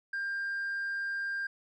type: tone with tanh clipping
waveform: triangle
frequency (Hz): 1596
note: G6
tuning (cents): +31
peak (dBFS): -32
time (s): 0.13-1.47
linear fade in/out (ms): 5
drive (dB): 6
effects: none